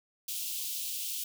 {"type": "high-pass noise", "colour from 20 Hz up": "white", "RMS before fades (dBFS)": -36, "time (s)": [0.28, 1.24], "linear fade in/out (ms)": 5, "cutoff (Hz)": 2700, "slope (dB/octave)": 48, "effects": []}